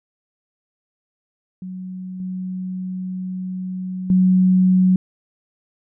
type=tone with level steps; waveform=sine; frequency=185 Hz; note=F#3; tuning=in tune; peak=-28 / -24 / -11 dBFS; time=1.62-4.96 s; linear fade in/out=2 ms; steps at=2.2 / 4.1 s; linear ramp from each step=2 ms; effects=none